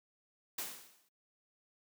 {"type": "noise with exponential decay", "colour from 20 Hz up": "white", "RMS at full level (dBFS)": -37, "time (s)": [0.58, 1.09], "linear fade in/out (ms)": 5, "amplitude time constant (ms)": 110, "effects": ["noise-tail reverb RT60 0.1 s tail -21 dB re dry", "high-pass 150 Hz 12 dB/octave"]}